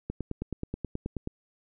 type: click train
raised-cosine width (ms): 3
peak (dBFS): -19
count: 12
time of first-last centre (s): 0.1-1.274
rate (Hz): 9.37
effects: none